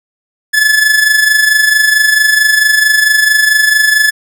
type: tone with amplitude modulation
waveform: 45% pulse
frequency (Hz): 1723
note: A6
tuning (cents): -37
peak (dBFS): -4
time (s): 0.53-4.11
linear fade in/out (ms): 20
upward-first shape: sine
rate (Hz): 24.5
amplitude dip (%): 55
effects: none